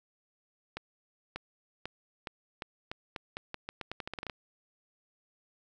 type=accelerating click train; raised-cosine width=0.3 ms; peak=-21 dBFS; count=19; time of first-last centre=0.77-4.298 s; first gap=590 ms; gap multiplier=0.84; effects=none